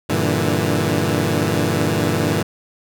15% pulse chord, E half-diminished seventh, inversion first, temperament equal with one note detuned, 96.37 / 116.54 / 146.83 / 164.81 Hz, G2 / Bb2 / D3 / E3, -29 / 0 / 0 / 0 cents, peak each -16 dBFS, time 0.09-2.43 s, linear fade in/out 10 ms, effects none

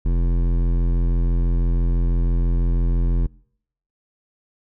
sine tone with hard clipping, 43.03 Hz, F1, 25 cents flat, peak -18 dBFS, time 0.05-3.27 s, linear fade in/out 10 ms, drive 14 dB, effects noise-tail reverb RT60 0.7 s tail -26 dB re dry

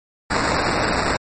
violet noise with sample-and-hold, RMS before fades -20 dBFS, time 0.3-1.17 s, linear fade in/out 10 ms, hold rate 3150 Hz, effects MP3 32 kbps

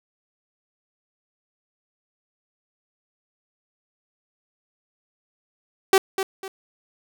sawtooth tone with echo, 384.8 Hz, G4, 32 cents flat, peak -8 dBFS, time 5.93-5.98 s, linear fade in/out 2 ms, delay 250 ms, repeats 2, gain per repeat -10 dB, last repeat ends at 6.48 s, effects none

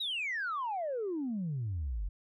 sine exponential sweep, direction down, 3951 to 43.29 Hz, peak -31 dBFS, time 0-2.09 s, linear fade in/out 10 ms, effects tanh soft clip ceiling -29 dBFS

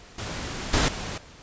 pink noise with level steps, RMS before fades -33 / -21 / -33 dBFS, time 0.18-1.18 s, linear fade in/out 5 ms, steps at 0.73 / 0.88 s, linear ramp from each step 5 ms, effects pink hiss -48 dBFS RMS until 1.42 s + resampled to 16000 Hz

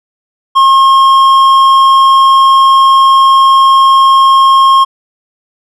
sine tone with hard clipping, 1075 Hz, C6, 47 cents sharp, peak -4 dBFS, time 0.55-4.85 s, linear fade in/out 20 ms, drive 6 dB, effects none

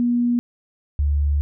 sine tone pair in turn, 240.7 / 72.33 Hz, B3 / D2, -44 / -26 cents, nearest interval octave + major sixth, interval 2082 cents, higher first, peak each -16 dBFS, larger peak neither, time 0-0.39 / 0.99-1.41 s, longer second, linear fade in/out 0 ms, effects none

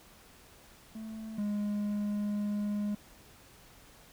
triangle tone pair in turn, 220 / 206.8 Hz, A3 / G#3, 0 / -7 cents, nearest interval minor second, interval 107 cents, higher first, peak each -37 / -28 dBFS, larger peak second, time 0.95-1.38 / 1.38-2.95 s, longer second, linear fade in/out 5 ms, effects pink hiss -57 dBFS RMS until 4.12 s

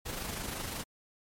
pink noise with amplitude modulation, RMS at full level -36 dBFS, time 0.05-0.84 s, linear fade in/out 20 ms, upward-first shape sine, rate 25.6 Hz, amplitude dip 45%, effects MP3 64 kbps

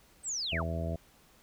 sine linear sweep, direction down, 8340 to 311.1 Hz, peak -32 dBFS, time 0.23-0.65 s, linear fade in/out 50 ms
harmonic tone, 82.41 Hz, E2, in tune, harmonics 1 / 2 / 3 / 4 / 5 / 6 / 7 / 8, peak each -34 / -37 / -44 / -46 / -47 / -47 / -45 / -39 dBFS, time 0.52-0.96 s, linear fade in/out 5 ms
effects pink hiss -62 dBFS RMS until 1.42 s

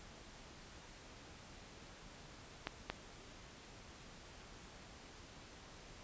clicks, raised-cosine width 0.3 ms, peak -22 dBFS, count 2, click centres 2.671 / 2.9 s, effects pink hiss -56 dBFS RMS until 6.03 s + resampled to 16000 Hz

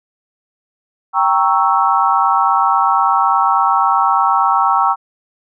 sine chord, G diminished seventh, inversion none, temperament equal, 784 / 932.3 / 1108.7 / 1318.5 Hz, G5 / Bb5 / Db6 / Fb6, 0 / 0 / 0 / 0 cents, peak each -16 dBFS, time 1.13-4.96 s, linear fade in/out 50 ms, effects none

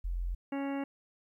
sine tone, 43.65 Hz, F1, in tune, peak -31 dBFS, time 0.04-0.35 s, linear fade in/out 10 ms
harmonic tone, 277.2 Hz, C#4, in tune, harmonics 1 / 2 / 3 / 4 / 5 / 6 / 7 / 8 / 10, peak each -33 / -41 / -43 / -50 / -52 / -52 / -52 / -52 / -53 dBFS, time 0.52-0.84 s, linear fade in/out 5 ms
effects 12-bit

